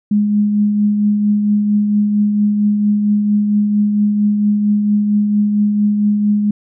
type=tone with tremolo; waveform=sine; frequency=207.7 Hz; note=G#3; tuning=in tune; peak=-9 dBFS; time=0.11-6.51 s; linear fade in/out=5 ms; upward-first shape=triangle; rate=4.4 Hz; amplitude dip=40%; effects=none